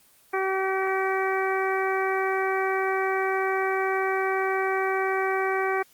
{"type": "harmonic tone", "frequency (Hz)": 382.6, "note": "G4", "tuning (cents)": -42, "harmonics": [1, 2, 3, 4, 5, 6], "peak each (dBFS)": [-26, -29, -31, -32, -33, -34], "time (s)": [0.33, 5.83], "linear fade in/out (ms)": 10, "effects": ["white hiss -58 dBFS RMS until 5.93 s", "Opus 24 kbps"]}